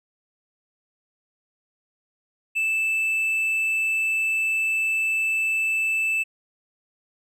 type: tone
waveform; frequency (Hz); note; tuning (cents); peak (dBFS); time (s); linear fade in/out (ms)
triangle; 2637; E7; 0; -19; 2.55-6.24; 20
effects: none